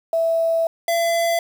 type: tone pair in turn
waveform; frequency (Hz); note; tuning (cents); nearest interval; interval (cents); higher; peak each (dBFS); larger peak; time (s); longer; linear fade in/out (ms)
sine / square; 659.3 / 675.5; E5 / E5; 0 / +42; unison; 42; second; -16 / -18; first; 0.13-0.67 / 0.88-1.39; first; 2
effects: 7-bit